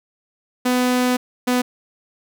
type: tone pair in turn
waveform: sawtooth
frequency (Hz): 249.9 / 249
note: B3 / B3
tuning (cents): +21 / +14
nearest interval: unison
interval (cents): 7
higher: first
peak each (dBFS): -12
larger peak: neither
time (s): 0.65-1.17 / 1.47-1.62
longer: first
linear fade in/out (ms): 10
effects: none